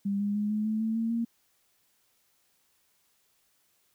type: tone with pitch steps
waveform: sine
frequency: 199.6 / 203.9 / 208.3 / 212.8 / 217.4 / 222.1 / 226.9 / 231.8 Hz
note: G3 / G#3 / G#3 / G#3 / A3 / A3 / A#3 / A#3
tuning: +32 / -32 / +5 / +42 / -21 / +16 / -47 / -10 cents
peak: -26 dBFS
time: 0.05-1.25 s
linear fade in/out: 10 ms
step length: 150 ms
effects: white hiss -70 dBFS RMS until 3.94 s